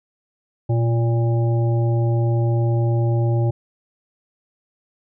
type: harmonic tone with a mistuned harmonic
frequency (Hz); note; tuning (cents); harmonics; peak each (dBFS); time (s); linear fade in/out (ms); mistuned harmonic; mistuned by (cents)
115.8; A#2; -11; 1 / 3 / 5 / 7; -16 / -26 / -30 / -33; 0.69-3.51; 10; 1; +41
effects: none